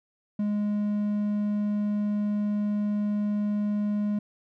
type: tone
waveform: triangle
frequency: 207.6 Hz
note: G#3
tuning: in tune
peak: -22 dBFS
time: 0.39-4.19 s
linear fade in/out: 5 ms
effects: none